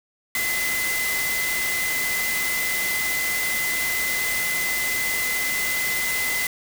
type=tone in noise; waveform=sine; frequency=2032 Hz; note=B6; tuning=49 cents sharp; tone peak=-24 dBFS; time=0.35-6.47 s; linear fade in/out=2 ms; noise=white; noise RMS=-27 dBFS; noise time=0.35-6.47 s; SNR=0 dB; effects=none